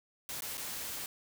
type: noise with dropouts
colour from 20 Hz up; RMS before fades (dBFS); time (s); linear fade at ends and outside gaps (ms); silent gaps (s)
white; -40; 0.29-1.06; 1; 0.407-0.421 / 0.572-0.578
effects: none